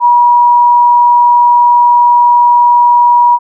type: tone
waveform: sine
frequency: 963 Hz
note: B5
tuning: 44 cents flat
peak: -3 dBFS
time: 0-3.39 s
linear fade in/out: 50 ms
effects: none